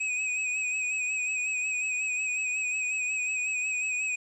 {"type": "tone with vibrato", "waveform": "square", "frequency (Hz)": 2522, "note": "D#7", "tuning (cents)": 23, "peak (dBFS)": -28, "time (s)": [0, 4.16], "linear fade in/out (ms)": 10, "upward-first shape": "sine", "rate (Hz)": 5.5, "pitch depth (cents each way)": 40, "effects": ["resampled to 24000 Hz", "10-bit"]}